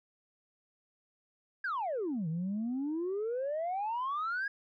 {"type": "exponential two-way sweep", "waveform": "sine", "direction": "down then up", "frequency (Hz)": [1671, 155.2, 1671], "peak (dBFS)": -30, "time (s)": [1.64, 4.48], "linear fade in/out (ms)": 5, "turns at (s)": 2.28, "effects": ["tanh soft clip ceiling -29 dBFS"]}